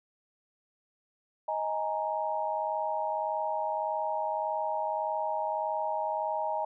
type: chord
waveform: sine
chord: D# suspended fourth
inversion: none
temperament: equal with one note detuned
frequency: 626.9 / 830.6 / 932.3 Hz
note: D#5 / G#5 / A#5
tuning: +13 / 0 / 0 cents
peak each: -33 dBFS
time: 1.48-6.65 s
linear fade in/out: 5 ms
effects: none